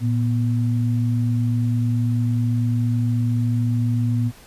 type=tone pair together; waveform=sine; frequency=115.25 / 244.2 Hz; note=A#2 / B3; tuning=-19 / -19 cents; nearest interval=octave + minor second; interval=1300 cents; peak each=-18 / -24 dBFS; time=0-4.32 s; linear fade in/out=50 ms; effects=pink hiss -47 dBFS RMS until 4.46 s + resampled to 32000 Hz